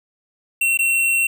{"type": "tone with dropouts", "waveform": "square", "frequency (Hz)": 2722, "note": "F7", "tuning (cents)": -45, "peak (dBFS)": -16, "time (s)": [0.61, 1.27], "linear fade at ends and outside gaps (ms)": 5, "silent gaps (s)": [0.774, 0.789], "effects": []}